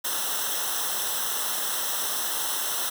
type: noise with comb filter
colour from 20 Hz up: white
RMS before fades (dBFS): -28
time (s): 0.04-2.9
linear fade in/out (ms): 10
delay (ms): 0.43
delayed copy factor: -0.9
effects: none